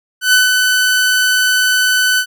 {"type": "tone with ADSR envelope", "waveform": "sawtooth", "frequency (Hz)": 1504, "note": "F#6", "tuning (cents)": 28, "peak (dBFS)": -3, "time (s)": [0.21, 2.26], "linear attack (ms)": 120, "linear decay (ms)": 150, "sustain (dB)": -4, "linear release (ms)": 74, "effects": []}